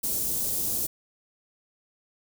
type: band-stop noise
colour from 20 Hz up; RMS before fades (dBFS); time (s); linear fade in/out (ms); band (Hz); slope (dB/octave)
white; -28; 0.03-0.87; 10; 410 to 7500; 12
effects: none